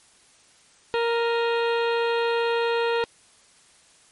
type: harmonic tone with a mistuned harmonic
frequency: 466.2 Hz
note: A#4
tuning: in tune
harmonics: 1 / 2 / 3 / 4 / 5 / 6 / 7 / 8 / 9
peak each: -22 / -28 / -32 / -34 / -36 / -38 / -39 / -40 / -41 dBFS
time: 0.94-3.04 s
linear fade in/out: 0 ms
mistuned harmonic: 5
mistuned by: +110 cents
effects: white hiss -56 dBFS RMS until 4.11 s + MP3 48 kbps